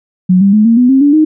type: tone with pitch steps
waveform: sine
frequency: 183.4 / 197.7 / 213.1 / 229.7 / 247.7 / 267 / 287.8 / 310.2 Hz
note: F#3 / G3 / G#3 / A#3 / B3 / C4 / D4 / D#4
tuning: -15 / +15 / +45 / -25 / +5 / +35 / -35 / -5 cents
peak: -4 dBFS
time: 0.29-1.25 s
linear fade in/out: 10 ms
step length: 120 ms
effects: none